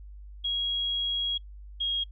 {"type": "tone pair in turn", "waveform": "sine", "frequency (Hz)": [3300, 3273], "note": ["G#7", "G#7"], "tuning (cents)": [-12, -26], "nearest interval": "unison", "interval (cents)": 14, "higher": "first", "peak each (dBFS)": [-26, -26], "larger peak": "neither", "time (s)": [[0.44, 1.38], [1.8, 2.04]], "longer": "first", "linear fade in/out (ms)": 10, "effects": ["noise-tail reverb RT60 0.1 s tail -25 dB re dry", "added 50 Hz sine -42 dBFS peak until 2.11 s"]}